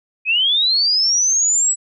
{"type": "linear sweep", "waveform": "sine", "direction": "up", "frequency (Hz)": [2475, 7902], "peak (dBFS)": -13, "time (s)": [0.25, 1.76], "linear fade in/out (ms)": 50, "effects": []}